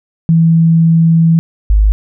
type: tone pair in turn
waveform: sine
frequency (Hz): 164.4 / 51.78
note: E3 / G#1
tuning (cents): -4 / -4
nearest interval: octave + minor sixth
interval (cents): 2000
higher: first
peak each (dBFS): -5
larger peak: neither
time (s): 0.29-1.39 / 1.7-1.92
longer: first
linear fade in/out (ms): 0
effects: none